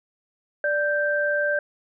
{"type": "tone pair together", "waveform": "sine", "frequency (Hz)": [587.3, 1567.9], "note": ["D5", "G6"], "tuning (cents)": [0, 0], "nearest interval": "octave + perfect fourth", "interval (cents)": 1700, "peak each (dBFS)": -23, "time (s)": [0.64, 1.59], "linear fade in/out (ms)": 2, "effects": []}